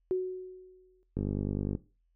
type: tone with exponential decay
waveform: sine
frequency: 370 Hz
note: F#4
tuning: in tune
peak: -24 dBFS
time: 0.11-1.03 s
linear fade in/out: 0 ms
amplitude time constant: 200 ms
type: click train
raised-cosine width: 3 ms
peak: -19 dBFS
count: 30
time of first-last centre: 1.17-1.751 s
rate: 49.9 Hz
effects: noise-tail reverb RT60 0.3 s tail -17 dB re dry + added 42 Hz sine -69 dBFS peak until 2.15 s